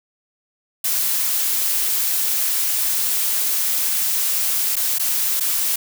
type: noise with dropouts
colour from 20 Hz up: blue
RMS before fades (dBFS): -20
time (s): 0.84-5.76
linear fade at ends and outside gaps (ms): 5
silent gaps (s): 4.757-4.765 / 4.985-4.995 / 5.399-5.406
effects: none